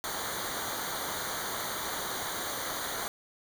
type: noise with comb filter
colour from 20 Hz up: pink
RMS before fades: -35 dBFS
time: 0.04-3.08 s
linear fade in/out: 0 ms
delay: 0.38 ms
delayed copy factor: -0.9
effects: none